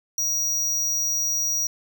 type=tone; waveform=square; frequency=5760 Hz; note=F#8; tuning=47 cents flat; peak=-22 dBFS; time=0.18-1.67 s; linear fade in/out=2 ms; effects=none